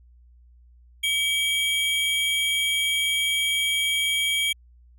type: tone pair together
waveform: square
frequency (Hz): 2283 / 3232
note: D7 / G#7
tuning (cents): -50 / -48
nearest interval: tritone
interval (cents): 602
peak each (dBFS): -26 / -24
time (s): 1.03-4.53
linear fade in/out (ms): 10
effects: added 60 Hz sine -50 dBFS peak until 4.98 s